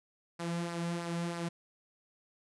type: tone with flanger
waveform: sawtooth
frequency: 170.6 Hz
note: F3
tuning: 40 cents flat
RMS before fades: -36 dBFS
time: 0.39-1.49 s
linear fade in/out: 10 ms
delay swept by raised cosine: 0.29 to 2.79 ms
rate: 3.1 Hz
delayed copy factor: -0.5
effects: resampled to 24000 Hz